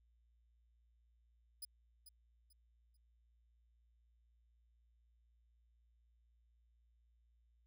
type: tone with echo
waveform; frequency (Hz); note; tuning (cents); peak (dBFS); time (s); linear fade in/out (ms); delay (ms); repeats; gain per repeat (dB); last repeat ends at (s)
5% pulse; 4975; D#8; -1; -38; 1.62-1.65; 5; 440; 3; -11; 2.97
effects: added 58 Hz sine -70 dBFS peak until 7.66 s